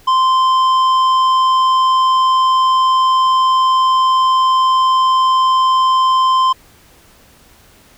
sine tone with tanh clipping, 1040 Hz, C6, 11 cents flat, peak -11 dBFS, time 0.07-6.53 s, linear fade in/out 10 ms, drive 9 dB, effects pink hiss -47 dBFS RMS until 7.97 s

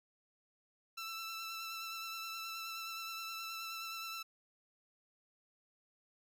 15% pulse tone with vibrato, 1332 Hz, E6, 18 cents sharp, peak -35 dBFS, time 0.97-4.23 s, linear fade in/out 10 ms, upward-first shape sine, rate 9.5 Hz, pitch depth 19 cents each way, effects none

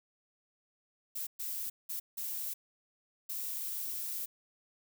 violet noise bursts at uneven times, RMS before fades -38 dBFS, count 5, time 1.15-1.27 / 1.39-1.7 / 1.89-2 / 2.17-2.54 / 3.29-4.26 s, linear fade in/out 10 ms, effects none

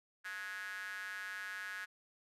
square tone with high-pass filter, 98 Hz, G2, in tune, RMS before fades -44 dBFS, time 0.24-1.86 s, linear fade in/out 20 ms, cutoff 1600 Hz, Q 9, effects resampled to 32000 Hz

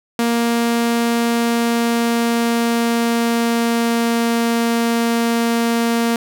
sawtooth tone with pitch glide, 234 to 232.5 Hz, A#3 to A#3, +7 to -4 cents, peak -11 dBFS, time 0.19-6.16 s, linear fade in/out 2 ms, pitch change -11 cents, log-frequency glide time 1.3-4.42 s, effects none

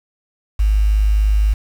sine tone with quantisation, 51.91 Hz, G#1, in tune, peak -11 dBFS, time 0.59-1.54 s, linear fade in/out 10 ms, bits 6, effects none

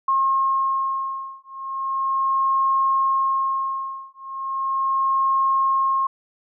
sine beating tone pair, 1075 / 1075.37 Hz, C6 / C6, +47 / +47 cents, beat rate 0.37 Hz, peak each -22 dBFS, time 0.08-6.07 s, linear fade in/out 5 ms, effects none

